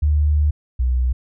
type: tone pair in turn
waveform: sine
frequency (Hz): 74.6 / 62.62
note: D2 / B1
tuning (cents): +28 / +25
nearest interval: minor third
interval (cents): 303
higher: first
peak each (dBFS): -13 / -15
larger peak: first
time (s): 0.02-0.51 / 0.79-1.13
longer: first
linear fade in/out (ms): 10
effects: none